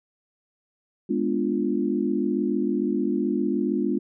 sine chord, G# diminished seventh, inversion none, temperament equal, 207.7 / 246.9 / 293.7 / 349.2 Hz, G#3 / B3 / D4 / F4, 0 / 0 / 0 / 0 cents, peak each -27 dBFS, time 1.09-3.99 s, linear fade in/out 10 ms, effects none

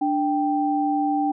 sine tone pair together, 294.6 / 784 Hz, D4 / G5, +6 / 0 cents, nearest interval octave + perfect fourth, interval 1694 cents, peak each -22 / -22 dBFS, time 0.01-1.32 s, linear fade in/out 10 ms, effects none

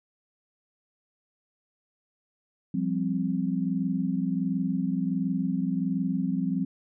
sine chord, F suspended second, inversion none, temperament equal, 174.61 / 196 / 261.6 Hz, F3 / G3 / C4, 0 / 0 / 0 cents, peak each -29 dBFS, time 2.74-6.65 s, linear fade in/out 5 ms, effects none

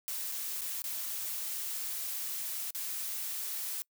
blue noise with dropouts, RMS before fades -37 dBFS, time 0.08-3.82 s, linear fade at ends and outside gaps 0 ms, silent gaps 0.317-0.321 / 0.61-0.617 / 0.82-0.841 / 2.706-2.748 s, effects noise-tail reverb RT60 0.1 s tail -25 dB re dry

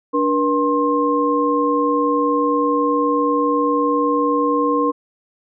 sine tone cluster, 291.5 / 480.9 / 1062 Hz, D4 / B4 / C6, -13 / -46 / +25 cents, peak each -19 dBFS, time 0.13-4.92 s, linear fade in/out 20 ms, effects none

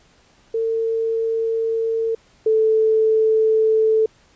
sine tone pair in turn, 451.6 / 439.5 Hz, A4 / A4, +45 / -2 cents, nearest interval unison, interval 47 cents, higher first, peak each -18 / -13 dBFS, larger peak second, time 0.54-2.15 / 2.46-4.06 s, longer first, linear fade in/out 5 ms, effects pink hiss -55 dBFS RMS until 4.35 s + resampled to 16000 Hz

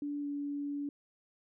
sine tone with pitch glide, 289.5 to 286.7 Hz, D4 to D4, -25 to -42 cents, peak -34 dBFS, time 0.02-0.89 s, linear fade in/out 2 ms, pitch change -17 cents, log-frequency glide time 0.21-0.26 s, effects none

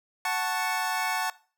25% pulse chord, F# minor, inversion none, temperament equal, 740 / 880 / 1108.7 Hz, F#5 / A5 / C#6, 0 / 0 / 0 cents, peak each -27 / -26 / -29 dBFS, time 0.25-1.3 s, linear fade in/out 2 ms, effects noise-tail reverb RT60 0.4 s tail -20 dB re dry

